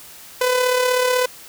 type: tone with amplitude modulation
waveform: sawtooth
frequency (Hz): 502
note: B4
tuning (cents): +28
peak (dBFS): -10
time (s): 0.41-1.26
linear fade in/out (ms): 5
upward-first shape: sine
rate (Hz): 36.1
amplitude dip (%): 45
effects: white hiss -41 dBFS RMS until 1.48 s